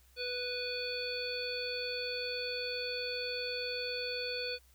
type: harmonic tone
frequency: 493.9 Hz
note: B4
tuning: in tune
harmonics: 1 / 3 / 5 / 7 / 9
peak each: -39 / -45 / -41 / -46 / -39 dBFS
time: 0.16-4.59 s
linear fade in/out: 50 ms
effects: added 63 Hz sine -62 dBFS peak until 4.74 s + white hiss -67 dBFS RMS until 4.74 s